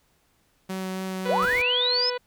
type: tone with vibrato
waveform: sawtooth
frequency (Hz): 188.2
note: F#3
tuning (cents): +30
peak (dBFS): -25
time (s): 0.69-1.46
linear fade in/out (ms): 10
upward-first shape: sine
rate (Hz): 3.6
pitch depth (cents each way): 8
type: harmonic tone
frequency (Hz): 493.9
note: B4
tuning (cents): 0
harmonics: 1 / 2 / 3 / 4 / 5 / 6 / 7 / 8 / 9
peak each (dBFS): -28 / -34 / -38 / -40 / -42 / -44 / -45 / -46 / -47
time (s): 1.25-2.18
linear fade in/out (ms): 10
type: linear sweep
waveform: sine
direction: up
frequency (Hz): 450 to 5280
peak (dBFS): -21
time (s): 1.29-2.1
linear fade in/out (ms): 5
type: noise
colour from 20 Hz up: pink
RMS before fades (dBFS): -38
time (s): 1.42-1.62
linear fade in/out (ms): 5
effects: pink hiss -66 dBFS RMS until 2.26 s